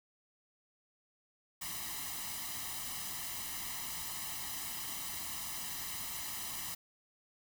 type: noise with comb filter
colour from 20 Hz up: white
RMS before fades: -41 dBFS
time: 1.61-6.75 s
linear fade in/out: 10 ms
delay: 1 ms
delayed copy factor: +0.75
effects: none